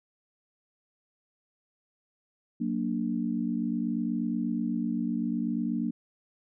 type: chord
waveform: sine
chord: Gb augmented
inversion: none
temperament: equal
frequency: 185 / 233.1 / 293.7 Hz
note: Gb3 / Bb3 / D4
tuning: 0 / 0 / 0 cents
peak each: -33 / -29 / -33 dBFS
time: 2.6-5.91 s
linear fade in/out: 10 ms
effects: none